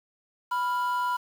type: tone pair together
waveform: triangle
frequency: 987.8 / 1396.9 Hz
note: B5 / F6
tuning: 0 / 0 cents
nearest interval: tritone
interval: 600 cents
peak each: -23 / -30 dBFS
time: 0.51-1.17 s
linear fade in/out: 10 ms
effects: tanh soft clip ceiling -17 dBFS + 8-bit